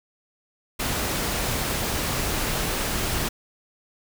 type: noise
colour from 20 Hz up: pink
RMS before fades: -26 dBFS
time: 0.79-3.29 s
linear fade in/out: 10 ms
effects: none